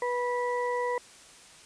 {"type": "harmonic tone", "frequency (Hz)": 489.6, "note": "B4", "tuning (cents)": -15, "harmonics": [1, 2, 4], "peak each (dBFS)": [-29, -31, -37], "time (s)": [0.02, 0.98], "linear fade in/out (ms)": 2, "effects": ["white hiss -52 dBFS RMS until 1.65 s", "resampled to 22050 Hz"]}